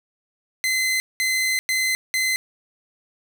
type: tone bursts at uneven times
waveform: sawtooth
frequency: 2052 Hz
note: C7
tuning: 34 cents flat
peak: -16 dBFS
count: 4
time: 0.64-1 / 1.2-1.59 / 1.69-1.95 / 2.14-2.36 s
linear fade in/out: 0 ms
effects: none